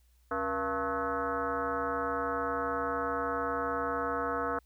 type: tone with frequency modulation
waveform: sine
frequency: 885 Hz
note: A5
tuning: 10 cents sharp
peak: -29 dBFS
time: 0.31-4.59 s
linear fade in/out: 5 ms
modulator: 203 Hz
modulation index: 2.9
effects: added 60 Hz sine -62 dBFS peak until 4.65 s + white hiss -73 dBFS RMS until 4.65 s